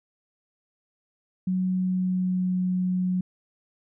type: tone with pitch glide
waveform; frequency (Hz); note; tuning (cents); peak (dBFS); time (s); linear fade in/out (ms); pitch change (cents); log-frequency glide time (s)
sine; 185 to 182.98; F#3 to F#3; 0 to -19; -22; 1.47-3.21; 5; -19; 1.66-2.59
effects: none